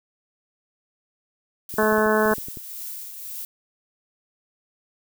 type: noise with tremolo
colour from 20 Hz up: violet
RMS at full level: -33 dBFS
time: 1.69-3.45 s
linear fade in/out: 2 ms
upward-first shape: triangle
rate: 1.9 Hz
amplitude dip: 50%
type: clicks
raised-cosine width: 3 ms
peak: -25 dBFS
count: 10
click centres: 1.74 / 1.83 / 1.925 / 1.982 / 2.062 / 2.257 / 2.315 / 2.383 / 2.485 / 2.572 s
type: harmonic tone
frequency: 215.5 Hz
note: A3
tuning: 36 cents flat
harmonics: 1 / 2 / 3 / 4 / 5 / 6 / 7 / 8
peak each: -24 / -21 / -24 / -28 / -26 / -32 / -26 / -30 dBFS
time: 1.78-2.34 s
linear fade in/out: 5 ms
effects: none